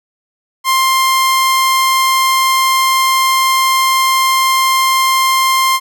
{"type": "tone", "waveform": "sawtooth", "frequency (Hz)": 1054, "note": "C6", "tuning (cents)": 12, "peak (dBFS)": -6, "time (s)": [0.64, 5.8], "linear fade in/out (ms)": 50, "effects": []}